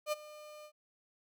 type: tone with ADSR envelope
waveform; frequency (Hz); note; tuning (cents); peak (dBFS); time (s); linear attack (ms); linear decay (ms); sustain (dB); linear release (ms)
35% pulse; 603; D5; +46; -28; 0.06-0.72; 62; 23; -19; 71
effects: none